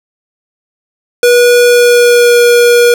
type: tone with pitch glide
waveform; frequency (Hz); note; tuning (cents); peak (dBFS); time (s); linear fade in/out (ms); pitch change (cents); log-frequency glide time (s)
square; 484.8 to 479.2; B4 to A#4; -32 to +48; -4; 1.23-2.94; 2; -20; 1.66-2.41
effects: none